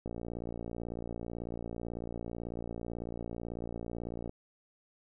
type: click train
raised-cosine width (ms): 2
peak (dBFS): -26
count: 247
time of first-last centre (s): 0.06-4.294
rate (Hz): 58.1
effects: none